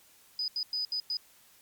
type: tone bursts at uneven times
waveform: sine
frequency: 4979 Hz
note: D#8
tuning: in tune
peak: -29 dBFS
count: 5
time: 0.39-0.48 / 0.56-0.63 / 0.73-0.85 / 0.92-1 / 1.1-1.17 s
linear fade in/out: 2 ms
effects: white hiss -60 dBFS RMS until 1.61 s + MP3 96 kbps